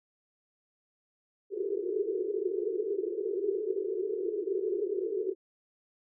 pink band-pass noise, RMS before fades -32 dBFS, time 1.5-5.35 s, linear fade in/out 50 ms, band 360 to 440 Hz, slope 96 dB/octave, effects none

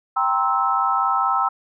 sine chord, C dominant seventh, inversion second, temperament just, 784.9 / 941.9 / 1046.5 / 1308.1 Hz, G5 / Bb5 / C6 / E6, +2 / +18 / 0 / -14 cents, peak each -23 / -25 / -24 / -20 dBFS, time 0.16-1.49 s, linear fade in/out 10 ms, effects none

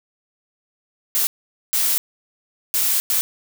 blue noise bursts at uneven times, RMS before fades -19 dBFS, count 4, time 1.15-1.27 / 1.73-1.98 / 2.74-3 / 3.1-3.21 s, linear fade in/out 0 ms, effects none

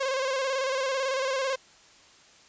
sawtooth tone with vibrato, 532 Hz, C5, 29 cents sharp, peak -22 dBFS, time 0-1.56 s, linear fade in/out 10 ms, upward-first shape square, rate 18 Hz, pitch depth 46 cents each way, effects white hiss -55 dBFS RMS until 2.48 s + resampled to 16000 Hz

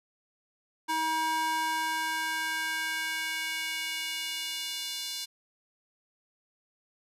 square tone with high-pass filter sweep, 318.9 Hz, D#4, 43 cents sharp, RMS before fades -32 dBFS, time 0.88-5.26 s, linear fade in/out 20 ms, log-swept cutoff 770 to 4000 Hz, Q 1.9, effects resampled to 32000 Hz

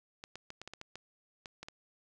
clicks, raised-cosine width 0.2 ms, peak -27 dBFS, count 11, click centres 0.239 / 0.356 / 0.504 / 0.616 / 0.676 / 0.736 / 0.814 / 0.956 / 1.458 / 1.63 / 1.685 s, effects 11-bit

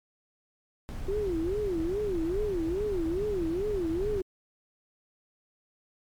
brown noise, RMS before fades -36 dBFS, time 0.89-4.21 s, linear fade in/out 0 ms
sine tone with vibrato, 370 Hz, F#4, in tune, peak -27 dBFS, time 1.08-4.22 s, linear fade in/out 5 ms, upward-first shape sine, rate 2.4 Hz, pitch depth 240 cents each way
effects MP3 96 kbps

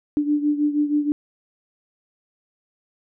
sine beating tone pair, 293.7 / 300 Hz, D4 / D4, 0 / +37 cents, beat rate 6.3 Hz, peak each -19 / -24 dBFS, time 0.17-1.12 s, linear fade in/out 0 ms, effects none

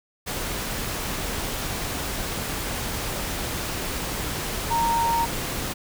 sine tone in noise, 927 Hz, A#5, 10 cents flat, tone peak -20 dBFS, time 4.7-5.26 s, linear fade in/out 20 ms, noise pink, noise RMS -29 dBFS, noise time 0.26-5.74 s, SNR +6 dB, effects none

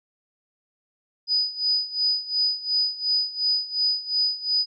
sine tone with tremolo, 4975 Hz, D#8, 1 cent flat, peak -18 dBFS, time 1.27-4.66 s, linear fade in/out 50 ms, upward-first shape sine, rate 2.8 Hz, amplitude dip 85%, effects none

